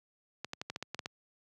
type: clicks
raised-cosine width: 0.2 ms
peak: -20 dBFS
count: 9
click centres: 0.446 / 0.534 / 0.615 / 0.7 / 0.761 / 0.826 / 0.946 / 0.992 / 1.059 s
effects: high-pass 100 Hz 12 dB/octave